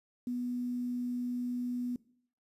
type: tone with quantisation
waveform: sine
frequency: 245.5 Hz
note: B3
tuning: 10 cents flat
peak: -32 dBFS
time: 0.27-1.96 s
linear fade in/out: 2 ms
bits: 10
effects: noise-tail reverb RT60 0.6 s tail -20 dB re dry + resampled to 32000 Hz